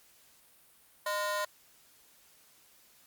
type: ring-modulated tone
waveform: 30% pulse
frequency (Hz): 820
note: G#5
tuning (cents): -22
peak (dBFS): -25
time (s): 1.06-1.45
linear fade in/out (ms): 5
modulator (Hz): 207
effects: white hiss -62 dBFS RMS until 3.06 s + Opus 48 kbps